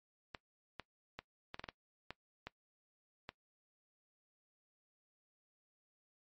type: clicks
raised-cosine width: 0.3 ms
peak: -27 dBFS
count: 10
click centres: 0.348 / 0.797 / 1.19 / 1.544 / 1.595 / 1.641 / 1.688 / 2.106 / 2.47 / 3.291 s
effects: noise-tail reverb RT60 0.1 s tail -20 dB re dry + MP3 32 kbps